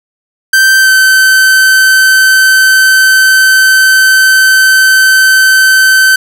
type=tone with pitch glide; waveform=45% pulse; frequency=1557 to 1538.2 Hz; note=G6 to G6; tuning=-12 to -33 cents; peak=-3 dBFS; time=0.53-6.16 s; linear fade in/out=5 ms; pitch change=-21 cents; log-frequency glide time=0.8-0.9 s; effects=none